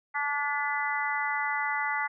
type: harmonic tone with a mistuned harmonic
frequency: 289.5 Hz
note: D4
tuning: 25 cents flat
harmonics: 3 / 4 / 5 / 6 / 7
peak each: -32 / -35 / -34 / -37 / -31 dBFS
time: 0.14-2.08 s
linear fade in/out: 20 ms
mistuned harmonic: 7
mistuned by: -20 cents
effects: none